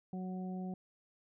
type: harmonic tone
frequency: 185 Hz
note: F#3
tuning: in tune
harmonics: 1 / 2 / 3 / 4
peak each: -38 / -49 / -55 / -50 dBFS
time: 0.13-0.74 s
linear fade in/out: 2 ms
effects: none